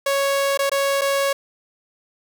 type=tone with dropouts; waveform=sawtooth; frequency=554.4 Hz; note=C#5; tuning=in tune; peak=-14 dBFS; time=0.06-1.33 s; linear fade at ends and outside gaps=5 ms; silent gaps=0.575-0.59 / 0.696-0.716 / 1.012-1.016 s; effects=none